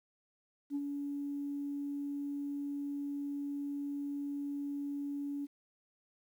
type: tone with ADSR envelope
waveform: sine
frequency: 284.7 Hz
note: C#4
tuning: 46 cents sharp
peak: -30 dBFS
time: 0.7-5.47 s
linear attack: 53 ms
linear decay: 46 ms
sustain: -5 dB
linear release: 28 ms
effects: tanh soft clip ceiling -29 dBFS + 11-bit